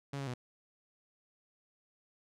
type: tone with pitch steps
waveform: sawtooth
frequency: 139.8 / 137.6 / 124 Hz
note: C#3 / C#3 / B2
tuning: +15 / -12 / +7 cents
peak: -33 dBFS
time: 0.13-0.34 s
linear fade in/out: 5 ms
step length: 70 ms
effects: low-pass 8000 Hz 12 dB/octave

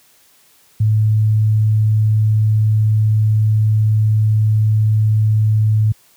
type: tone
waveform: sine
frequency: 108 Hz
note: A2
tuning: 32 cents flat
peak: -10 dBFS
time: 0.8-5.92 s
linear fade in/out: 5 ms
effects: white hiss -52 dBFS RMS until 6.16 s + high-pass 60 Hz 12 dB/octave

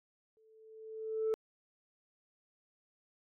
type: tone with exponential growth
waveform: sine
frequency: 440 Hz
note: A4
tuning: in tune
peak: -26 dBFS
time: 0.37-1.34 s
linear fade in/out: 0 ms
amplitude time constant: 210 ms
effects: tanh soft clip ceiling -27 dBFS + AAC 64 kbps

